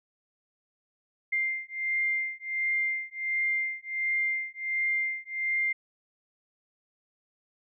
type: beating tone pair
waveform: sine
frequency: 2100 / 2101.4 Hz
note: C7 / C7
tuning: +6 / +7 cents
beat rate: 1.4 Hz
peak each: -30 dBFS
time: 1.32-5.73 s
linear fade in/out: 10 ms
effects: none